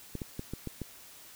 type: clicks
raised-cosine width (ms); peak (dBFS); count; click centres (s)
3; -23; 6; 0.153 / 0.218 / 0.394 / 0.536 / 0.673 / 0.817
effects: white hiss -52 dBFS RMS until 1.35 s